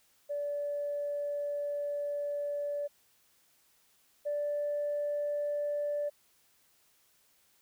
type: tone pair in turn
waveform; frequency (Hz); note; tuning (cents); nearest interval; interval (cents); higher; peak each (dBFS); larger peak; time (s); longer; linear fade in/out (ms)
sine; 579 / 584.7; D5 / D5; -25 / -8; unison; 17; second; -31 / -29; second; 0.29-2.88 / 4.25-6.1; first; 20
effects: tanh soft clip ceiling -26 dBFS + white hiss -68 dBFS RMS until 7.61 s